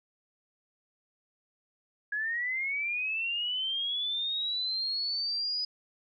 sine linear sweep, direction up, 1661.2 to 4978 Hz, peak -29 dBFS, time 2.12-5.65 s, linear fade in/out 5 ms, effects none

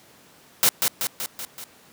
white noise with echo, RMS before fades -17 dBFS, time 0.63-0.69 s, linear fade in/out 0 ms, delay 190 ms, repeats 5, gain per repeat -4 dB, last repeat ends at 1.64 s, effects pink hiss -52 dBFS RMS until 1.92 s + high-pass 150 Hz 12 dB/octave

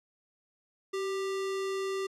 sine tone with sample-and-hold, 385.7 Hz, G4, 28 cents flat, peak -30 dBFS, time 0.93-2.07 s, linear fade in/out 10 ms, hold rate 1575 Hz, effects low-pass 8000 Hz 12 dB/octave

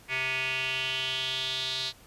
square tone with band-pass filter sweep, 130.81 Hz, C3, in tune, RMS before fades -31 dBFS, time 0.08-1.93 s, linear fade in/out 50 ms, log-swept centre 2300 to 4000 Hz, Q 5.3, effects pink hiss -55 dBFS RMS until 2.06 s + resampled to 32000 Hz

